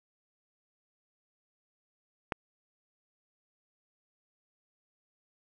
click, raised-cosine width 0.5 ms, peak -15 dBFS, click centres 2.322 s, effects none

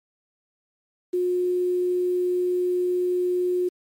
sine tone with quantisation, 359.8 Hz, F#4, 48 cents flat, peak -20 dBFS, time 1.13-3.69 s, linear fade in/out 10 ms, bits 8, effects MP3 64 kbps

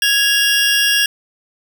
25% pulse tone pair together, 1661.3 / 2794 Hz, G#6 / F7, 0 / 0 cents, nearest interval major sixth, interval 900 cents, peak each -11 dBFS, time 0.02-1.06 s, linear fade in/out 2 ms, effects none

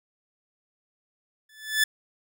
sawtooth tone with exponential growth, 1740 Hz, A6, 20 cents flat, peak -13 dBFS, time 1.49-1.84 s, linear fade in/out 5 ms, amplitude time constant 74 ms, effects none

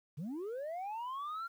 sine linear sweep, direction up, 129.4 to 1396.9 Hz, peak -35 dBFS, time 0.17-1.48 s, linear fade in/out 20 ms, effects tanh soft clip ceiling -37 dBFS + 11-bit

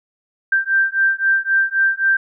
sine beating tone pair, 1571 / 1574.8 Hz, G6 / G6, +3 / +8 cents, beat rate 3.8 Hz, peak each -17 dBFS, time 0.52-2.17 s, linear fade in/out 5 ms, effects none

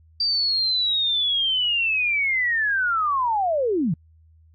sine linear sweep, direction down, 4699 to 138.59 Hz, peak -19 dBFS, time 0.2-3.94 s, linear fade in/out 5 ms, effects added 80 Hz sine -51 dBFS peak until 4.54 s + AAC 48 kbps

